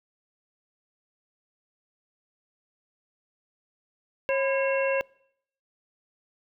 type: harmonic tone with a mistuned harmonic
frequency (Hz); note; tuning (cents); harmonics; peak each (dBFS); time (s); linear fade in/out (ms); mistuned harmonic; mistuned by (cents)
543; C#5; -36; 1 / 2 / 3 / 4 / 5; -23 / -34 / -33 / -36 / -32; 4.29-5.01; 0; 2; -130
effects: noise-tail reverb RT60 0.7 s tail -25 dB re dry